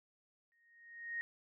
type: tone with exponential growth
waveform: sine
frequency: 1864.7 Hz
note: A#6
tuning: in tune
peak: -35 dBFS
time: 0.52-1.21 s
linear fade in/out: 0 ms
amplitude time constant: 150 ms
effects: none